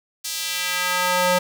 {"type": "tone with high-pass filter sweep", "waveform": "square", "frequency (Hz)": 180.6, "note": "F#3", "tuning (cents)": -42, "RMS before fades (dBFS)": -22, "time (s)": [0.24, 1.39], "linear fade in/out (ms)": 10, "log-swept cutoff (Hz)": [5200, 470], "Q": 1, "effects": []}